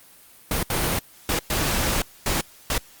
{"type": "noise bursts at uneven times", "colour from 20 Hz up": "pink", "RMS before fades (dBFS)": -23, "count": 6, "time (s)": [[0.51, 0.63], [0.7, 0.99], [1.29, 1.39], [1.5, 2.02], [2.26, 2.41], [2.7, 2.78]], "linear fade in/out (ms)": 2, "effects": ["white hiss -50 dBFS RMS until 3 s", "Opus 32 kbps"]}